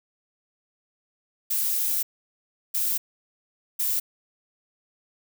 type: noise bursts at uneven times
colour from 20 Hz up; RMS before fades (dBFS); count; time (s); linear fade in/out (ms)
violet; -25; 3; 1.5-2.03 / 2.74-2.98 / 3.79-4; 10
effects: none